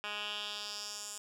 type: tone with band-pass filter sweep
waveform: 10% pulse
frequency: 207.7 Hz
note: G#3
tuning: in tune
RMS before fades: -41 dBFS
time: 0.04-1.18 s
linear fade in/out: 0 ms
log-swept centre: 2300 to 7800 Hz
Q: 2.5
effects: none